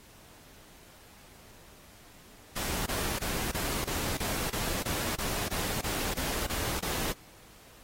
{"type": "noise bursts", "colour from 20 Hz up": "pink", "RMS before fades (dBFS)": -33, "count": 14, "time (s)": [2.56, 7.124], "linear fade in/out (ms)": 5, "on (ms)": 300, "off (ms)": 28, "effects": ["pink hiss -55 dBFS RMS until 7.83 s", "AAC 48 kbps"]}